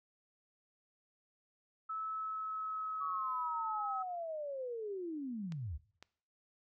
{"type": "tone with pitch glide", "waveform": "sine", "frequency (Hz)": [1303, 1283.6], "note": ["E6", "E6"], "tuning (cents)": [-20, -46], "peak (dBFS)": -37, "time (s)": [1.89, 4.03], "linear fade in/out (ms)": 10, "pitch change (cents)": -26, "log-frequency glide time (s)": [2, 2.87]}
{"type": "linear sweep", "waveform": "sine", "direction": "down", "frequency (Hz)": [1151, 61.74], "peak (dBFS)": -38, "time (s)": [3, 5.78], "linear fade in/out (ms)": 20}
{"type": "clicks", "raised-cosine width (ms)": 0.2, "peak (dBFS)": -33, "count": 2, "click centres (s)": [5.522, 6.026]}
{"effects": ["noise-tail reverb RT60 0.6 s tail -21 dB re dry"]}